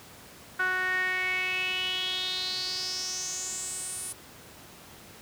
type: tone with band-pass filter sweep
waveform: sawtooth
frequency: 369.8 Hz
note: F#4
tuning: 1 cent flat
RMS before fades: -31 dBFS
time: 0.59-4.13 s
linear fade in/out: 10 ms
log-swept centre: 1500 to 10000 Hz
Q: 6.5
effects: pink hiss -49 dBFS RMS until 5.21 s + high-pass 80 Hz 12 dB/octave